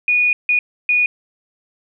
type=tone bursts at uneven times; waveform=sine; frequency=2459 Hz; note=D#7; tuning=21 cents flat; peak=-12 dBFS; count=3; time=0.08-0.33 / 0.49-0.59 / 0.89-1.06 s; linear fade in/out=2 ms; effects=none